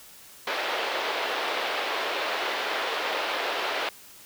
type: band-pass noise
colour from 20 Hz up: pink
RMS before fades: -29 dBFS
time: 0.47-3.89 s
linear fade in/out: 2 ms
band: 440 to 4000 Hz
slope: 24 dB/octave
effects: white hiss -49 dBFS RMS until 4.25 s